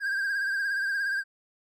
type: tone with vibrato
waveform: triangle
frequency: 1600 Hz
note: G6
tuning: 35 cents sharp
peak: -24 dBFS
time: 0-1.24 s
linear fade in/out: 50 ms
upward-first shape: triangle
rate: 17 Hz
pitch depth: 64 cents each way
effects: none